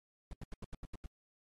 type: noise bursts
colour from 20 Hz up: brown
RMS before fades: -42 dBFS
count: 8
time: 0.31-1.06 s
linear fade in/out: 2 ms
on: 22 ms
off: 82 ms
effects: AAC 32 kbps